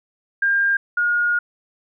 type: tone pair in turn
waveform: sine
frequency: 1603 / 1432.3 Hz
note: G6 / F6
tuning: +38 / +43 cents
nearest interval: major second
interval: 195 cents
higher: first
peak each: -15 / -16 dBFS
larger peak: first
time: 0.42-0.77 / 0.97-1.39 s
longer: second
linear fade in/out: 5 ms
effects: none